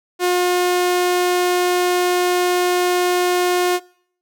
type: tone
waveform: sawtooth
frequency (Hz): 358.2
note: F4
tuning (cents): +44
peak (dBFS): -11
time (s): 0.19-3.8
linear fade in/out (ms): 50
effects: noise-tail reverb RT60 0.6 s tail -24 dB re dry